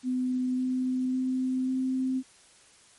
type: tone with pitch steps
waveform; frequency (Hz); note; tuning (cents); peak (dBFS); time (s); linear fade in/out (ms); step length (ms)
sine; 253.7 / 255.8 / 257.8 / 259.9; B3 / C4 / C4 / C4; +47 / -39 / -26 / -11; -25; 0.03-2.23; 50; 550
effects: white hiss -57 dBFS RMS until 2.98 s + MP3 48 kbps